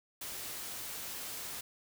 white noise, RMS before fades -42 dBFS, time 0.21-1.61 s, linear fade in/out 5 ms, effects none

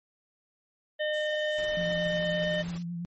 harmonic tone, 608 Hz, D#5, 40 cents flat, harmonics 1 / 3 / 5 / 6, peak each -28 / -33 / -37 / -44 dBFS, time 0.99-2.63 s, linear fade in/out 20 ms
blue noise, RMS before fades -47 dBFS, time 1.13-2.83 s, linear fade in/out 10 ms
pink noise with tremolo, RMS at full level -43 dBFS, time 1.58-2.78 s, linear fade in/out 2 ms, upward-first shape triangle, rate 19 Hz, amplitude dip 30%
sine tone with vibrato, 172.1 Hz, F3, 25 cents flat, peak -32 dBFS, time 1.77-3.05 s, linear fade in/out 0 ms, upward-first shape sine, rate 8.9 Hz, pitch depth 31 cents each way
effects MP3 32 kbps

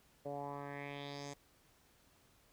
10% pulse tone with low-pass filter sweep, 142.2 Hz, C#3, 45 cents sharp, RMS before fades -45 dBFS, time 0.25-1.34 s, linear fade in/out 10 ms, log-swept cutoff 560 to 7300 Hz, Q 3.4, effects pink hiss -69 dBFS RMS until 2.52 s

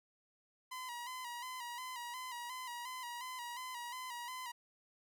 sawtooth tone with vibrato, 987.8 Hz, B5, in tune, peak -39 dBFS, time 0.71-4.52 s, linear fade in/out 10 ms, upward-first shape square, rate 2.8 Hz, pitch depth 56 cents each way, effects none

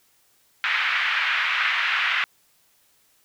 pink band-pass noise, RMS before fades -23 dBFS, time 0.64-2.24 s, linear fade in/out 0 ms, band 1400 to 2800 Hz, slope 24 dB/octave, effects white hiss -62 dBFS RMS until 3.24 s

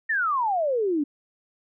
sine exponential sweep, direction down, 1864.7 to 277.2 Hz, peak -21 dBFS, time 0.09-1.04 s, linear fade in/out 10 ms, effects none

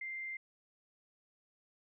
sine tone, 2093 Hz, C7, in tune, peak -39 dBFS, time 0.01-0.37 s, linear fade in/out 5 ms, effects none

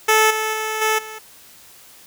10% pulse tone with level steps, 435.9 Hz, A4, 16 cents flat, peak -4 / -12 / -14 / -8 / -24 dBFS, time 0.08-1.19 s, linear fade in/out 10 ms, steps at 0.3 / 0.53 / 0.81 / 0.98 s, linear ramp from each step 10 ms, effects white hiss -46 dBFS RMS until 2.06 s

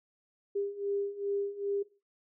sine beating tone pair, 400 / 402.5 Hz, G4 / G4, +35 / +46 cents, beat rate 2.5 Hz, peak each -36 / -33 dBFS, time 0.55-1.83 s, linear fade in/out 10 ms, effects noise-tail reverb RT60 0.3 s tail -17 dB re dry

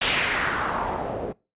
white noise with low-pass filter sweep, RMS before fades -26 dBFS, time 0.01-1.33 s, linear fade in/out 10 ms, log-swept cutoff 3200 to 470 Hz, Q 2.1, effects noise-tail reverb RT60 0.3 s tail -24 dB re dry + resampled to 8000 Hz

